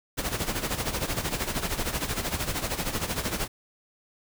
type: noise with tremolo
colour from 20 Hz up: pink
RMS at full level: -27 dBFS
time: 0.17-3.48 s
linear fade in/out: 20 ms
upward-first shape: sine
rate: 13 Hz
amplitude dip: 70%
effects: none